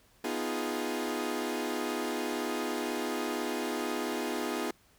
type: chord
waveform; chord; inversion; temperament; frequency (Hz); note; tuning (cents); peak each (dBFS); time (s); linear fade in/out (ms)
sawtooth; F half-diminished seventh; second; equal; 246.9 / 311.1 / 349.2 / 415.3; Cb4 / Eb4 / F4 / Ab4; 0 / 0 / 0 / 0; -33; 0.24-4.71; 5
effects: pink hiss -64 dBFS RMS until 4.98 s